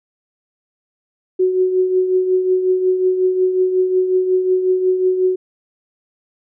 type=tone with tremolo; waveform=sine; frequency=370.4 Hz; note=F#4; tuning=2 cents sharp; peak=-10 dBFS; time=1.39-5.36 s; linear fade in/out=10 ms; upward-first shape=triangle; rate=5.5 Hz; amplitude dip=60%; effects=none